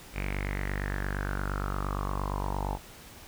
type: tone with low-pass filter sweep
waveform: sawtooth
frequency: 48.66 Hz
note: G1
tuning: 12 cents flat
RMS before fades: -32 dBFS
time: 0.13-2.79 s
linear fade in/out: 50 ms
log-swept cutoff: 2400 to 850 Hz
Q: 6.9
effects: pink hiss -49 dBFS RMS until 3.27 s